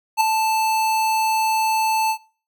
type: tone with ADSR envelope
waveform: square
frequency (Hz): 880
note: A5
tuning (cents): 0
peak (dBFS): -12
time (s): 0.17-2.18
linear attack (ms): 38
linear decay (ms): 4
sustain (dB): -6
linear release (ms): 79
effects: noise-tail reverb RT60 0.4 s tail -22 dB re dry